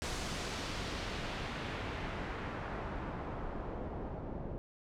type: noise with low-pass filter sweep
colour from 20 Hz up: pink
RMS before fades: -40 dBFS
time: 0.02-4.58 s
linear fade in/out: 0 ms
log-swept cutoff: 7400 to 550 Hz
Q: 0.92
effects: none